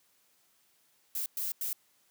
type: noise bursts at uneven times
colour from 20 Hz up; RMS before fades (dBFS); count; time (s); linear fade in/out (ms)
violet; -34; 3; 1.15-1.26 / 1.37-1.52 / 1.61-1.73; 2
effects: white hiss -69 dBFS RMS until 2.1 s + high-pass 100 Hz 12 dB/octave